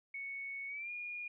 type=tone with pitch glide; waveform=sine; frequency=2217 to 2432 Hz; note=C#7 to D#7; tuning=0 to -40 cents; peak=-40 dBFS; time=0.14-1.28 s; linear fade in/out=5 ms; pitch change=+160 cents; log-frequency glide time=0.68-0.91 s; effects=none